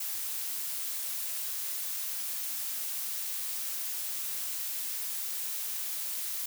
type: noise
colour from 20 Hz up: blue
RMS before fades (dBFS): -35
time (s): 0-6.46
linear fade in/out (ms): 5
effects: none